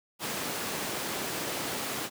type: high-pass noise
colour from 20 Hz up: pink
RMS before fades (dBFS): -34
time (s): 0.19-2.1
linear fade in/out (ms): 50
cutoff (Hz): 200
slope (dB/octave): 12
effects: none